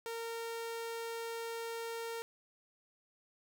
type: tone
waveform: sawtooth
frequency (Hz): 460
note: A#4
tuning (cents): -23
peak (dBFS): -35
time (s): 0.06-2.22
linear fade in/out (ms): 0
effects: none